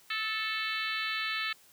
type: harmonic tone with a mistuned harmonic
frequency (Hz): 439.7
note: A4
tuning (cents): -1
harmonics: 3 / 4 / 5 / 6 / 7 / 8 / 9 / 10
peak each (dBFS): -38 / -36 / -38 / -38 / -41 / -42 / -40 / -45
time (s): 0.1-1.53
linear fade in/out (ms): 5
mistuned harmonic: 3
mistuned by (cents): -19
effects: white hiss -60 dBFS RMS until 1.72 s